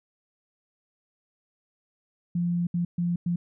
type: tone bursts at uneven times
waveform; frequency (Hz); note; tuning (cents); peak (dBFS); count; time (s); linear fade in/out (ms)
sine; 173.6; F3; -10; -23; 4; 2.35-2.67 / 2.74-2.85 / 2.98-3.16 / 3.26-3.36; 5
effects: none

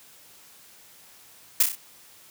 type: noise with echo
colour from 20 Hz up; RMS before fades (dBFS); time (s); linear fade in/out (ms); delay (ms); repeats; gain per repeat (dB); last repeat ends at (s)
blue; -17; 1.6-1.63; 5; 31; 4; -5; 1.754
effects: white hiss -52 dBFS RMS until 2.3 s + high-pass 60 Hz 12 dB/octave

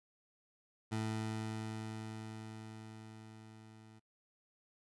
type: tone with level ramp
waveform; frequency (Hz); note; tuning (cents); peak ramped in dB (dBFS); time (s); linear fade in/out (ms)
20% pulse; 110; A2; 0; -30 to -52; 0.91-4; 20
effects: noise-tail reverb RT60 0.1 s tail -24 dB re dry + resampled to 24000 Hz

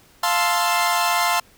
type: chord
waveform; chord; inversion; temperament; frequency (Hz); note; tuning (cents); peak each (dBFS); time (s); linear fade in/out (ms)
sawtooth; F major seventh; none; equal; 698.5 / 880 / 1046.5 / 1318.5; F5 / A5 / C6 / E6; 0 / 0 / 0 / 0; -19 / -20 / -18 / -23; 0.23-1.4; 5
effects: pink hiss -53 dBFS RMS until 1.57 s

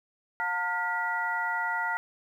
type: tone cluster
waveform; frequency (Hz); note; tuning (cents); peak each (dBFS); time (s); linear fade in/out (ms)
sine; 716 / 905 / 1417 / 1945; F5 / A5 / F6 / B6; +43 / +48 / +25 / -27; -38 / -31 / -31 / -33; 0.4-1.97; 0
effects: 10-bit

